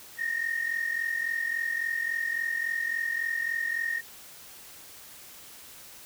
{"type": "tone pair together", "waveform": "sine", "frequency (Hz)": [1821.1, 1864.7], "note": ["A#6", "A#6"], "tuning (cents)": [-41, 0], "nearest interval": "unison", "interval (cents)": 41, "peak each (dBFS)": [-31, -28], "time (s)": [0.17, 4.02], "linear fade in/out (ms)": 50, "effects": ["tanh soft clip ceiling -21 dBFS", "white hiss -48 dBFS RMS until 6.05 s"]}